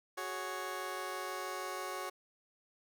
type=chord; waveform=15% pulse; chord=F# suspended second; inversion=none; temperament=just; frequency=370 / 416.2 / 555 Hz; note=F#4 / G#4 / C#5; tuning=0 / +4 / +2 cents; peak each=-36 / -39 / -37 dBFS; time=0.17-2.1 s; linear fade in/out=10 ms; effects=none